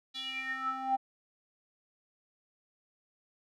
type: tone with band-pass filter sweep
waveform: square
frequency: 263.4 Hz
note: C4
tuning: 12 cents sharp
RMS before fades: -35 dBFS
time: 0.14-0.97 s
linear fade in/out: 20 ms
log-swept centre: 3800 to 740 Hz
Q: 9.4
effects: none